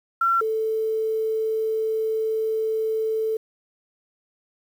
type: tone pair in turn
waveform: sine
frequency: 1359 / 440.6 Hz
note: F6 / A4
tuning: -48 / +2 cents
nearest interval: octave + minor sixth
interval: 1950 cents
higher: first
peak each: -17 / -21 dBFS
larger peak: first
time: 0.21-0.41 / 0.41-3.37 s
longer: second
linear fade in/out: 5 ms
effects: 8-bit